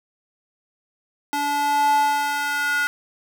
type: tone with high-pass filter sweep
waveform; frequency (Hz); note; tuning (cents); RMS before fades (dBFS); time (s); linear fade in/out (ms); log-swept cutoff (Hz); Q
square; 288.5; D4; -31; -21; 1.33-2.87; 0; 600 to 1500; 4.7
effects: none